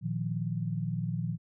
sine chord, Bb suspended fourth, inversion none, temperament just, 116.54 / 155.39 / 174.81 Hz, Bb2 / Eb3 / F3, 0 / -2 / +2 cents, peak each -34 dBFS, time 0.01-1.38 s, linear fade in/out 50 ms, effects none

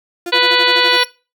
35% pulse tone with tremolo, 349.2 Hz, F4, in tune, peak -19 dBFS, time 0.26-0.97 s, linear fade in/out 2 ms, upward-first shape sine, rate 12 Hz, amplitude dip 100%
harmonic tone, 493.9 Hz, B4, in tune, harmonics 1 / 2 / 3 / 4 / 5 / 6 / 7 / 8 / 9, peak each -19 / -19 / -19 / -19 / -19 / -19 / -19 / -19 / -19 dBFS, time 0.32-1.04 s, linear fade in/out 10 ms
20% pulse tone with exponential growth, 5588 Hz, F8, in tune, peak -20 dBFS, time 0.54-1.05 s, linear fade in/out 2 ms, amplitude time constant 110 ms
effects noise-tail reverb RT60 0.3 s tail -20 dB re dry

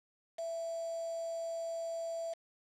sine tone with quantisation, 664 Hz, E5, 12 cents sharp, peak -36 dBFS, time 0.38-2.34 s, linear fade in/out 10 ms, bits 8, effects low-pass 8000 Hz 12 dB/octave

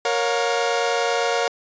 sawtooth chord, Bb minor, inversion none, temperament equal with one note detuned, 466.2 / 554.4 / 714 Hz, Bb4 / Db5 / F5, 0 / 0 / +38 cents, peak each -19 / -21 / -20 dBFS, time 0.05-1.48 s, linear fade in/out 2 ms, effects resampled to 16000 Hz

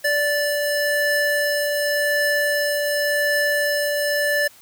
square tone pair together, 584.3 / 1752 Hz, D5 / A6, -9 / -8 cents, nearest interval octave + perfect fifth, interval 1901 cents, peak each -22 dBFS, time 0.04-4.48 s, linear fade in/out 10 ms, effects white hiss -49 dBFS RMS until 4.61 s

